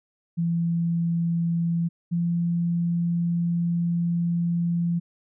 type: tone pair in turn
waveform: sine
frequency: 168.7 / 171.05 Hz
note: E3 / F3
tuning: +40 / -36 cents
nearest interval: unison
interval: 24 cents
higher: second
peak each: -21 dBFS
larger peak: neither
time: 0.37-1.89 / 2.11-5 s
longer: second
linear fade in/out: 20 ms
effects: none